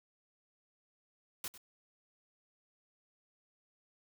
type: noise with echo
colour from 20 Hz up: white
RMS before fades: -40 dBFS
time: 1.44-1.48 s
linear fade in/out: 2 ms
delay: 98 ms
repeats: 1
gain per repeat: -14 dB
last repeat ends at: 1.578 s
effects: none